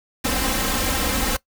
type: noise with comb filter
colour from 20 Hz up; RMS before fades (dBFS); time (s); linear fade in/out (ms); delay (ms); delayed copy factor
pink; -22; 0.24-1.37; 10; 3.8; +0.9
effects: noise-tail reverb RT60 0.1 s tail -20 dB re dry